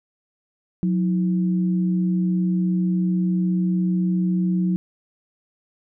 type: tone pair together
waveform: sine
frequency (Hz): 181.4 / 323.2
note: F#3 / E4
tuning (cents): -34 / -34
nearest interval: minor seventh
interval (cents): 1000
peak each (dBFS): -18 / -29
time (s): 0.83-4.76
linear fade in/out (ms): 0
effects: none